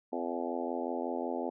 harmonic tone with a mistuned harmonic, 85.4 Hz, F2, 38 cents flat, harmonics 3 / 4 / 5 / 6 / 7 / 8 / 9 / 10, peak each -38 / -39 / -40 / -41 / -41 / -42 / -43 / -43 dBFS, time 0.12-1.5 s, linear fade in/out 10 ms, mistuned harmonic 9, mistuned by -15 cents, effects none

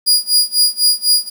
sawtooth tone with tremolo, 4875 Hz, D#8, 36 cents flat, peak -5 dBFS, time 0.06-1.3 s, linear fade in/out 20 ms, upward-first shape sine, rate 4 Hz, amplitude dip 95%, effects 7-bit

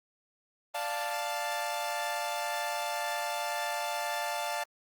sawtooth chord, D minor, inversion none, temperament equal, 587.3 / 698.5 / 880 Hz, D5 / F5 / A5, 0 / 0 / 0 cents, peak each -34 / -32 / -31 dBFS, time 0.74-4.64 s, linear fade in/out 10 ms, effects Opus 24 kbps

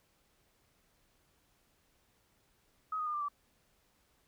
sine tone with pitch steps, 1268 / 1239.8 / 1212.1 / 1185.1 / 1158.7 Hz, D#6 / D#6 / D#6 / D6 / D6, +32 / -7 / -46 / +15 / -24 cents, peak -33 dBFS, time 2.92-3.285 s, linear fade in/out 5 ms, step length 73 ms, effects pink hiss -72 dBFS RMS until 4.27 s

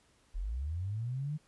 sine linear sweep, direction up, 37.37 to 155.56 Hz, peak -33 dBFS, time 0.34-1.38 s, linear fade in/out 20 ms, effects pink hiss -68 dBFS RMS until 1.47 s + resampled to 24000 Hz

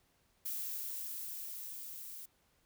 violet noise with level ramp, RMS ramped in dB -39 to -48 dBFS, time 0.45-2.26 s, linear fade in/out 10 ms, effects pink hiss -73 dBFS RMS until 2.65 s

